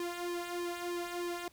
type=tone with flanger; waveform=sawtooth; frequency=349.2 Hz; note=F4; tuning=in tune; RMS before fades=-38 dBFS; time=0-1.48 s; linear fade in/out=2 ms; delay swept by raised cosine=1.4 to 2.7 ms; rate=3.2 Hz; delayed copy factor=-0.65; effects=pink hiss -64 dBFS RMS until 1.52 s